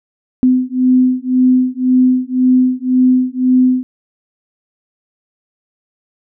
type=beating tone pair; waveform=sine; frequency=253.6 / 255.5 Hz; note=B3 / C4; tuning=+46 / -41 cents; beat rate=1.9 Hz; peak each=-12 dBFS; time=0.43-3.83 s; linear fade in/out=0 ms; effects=none